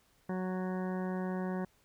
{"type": "harmonic tone", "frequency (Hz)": 185, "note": "F#3", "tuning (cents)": 0, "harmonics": [1, 2, 3, 4, 5, 6, 8, 9, 10], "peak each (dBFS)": [-34, -40, -44, -46, -48, -50, -52, -53, -54], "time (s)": [0.29, 1.65], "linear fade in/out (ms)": 5, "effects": ["pink hiss -69 dBFS RMS until 1.84 s"]}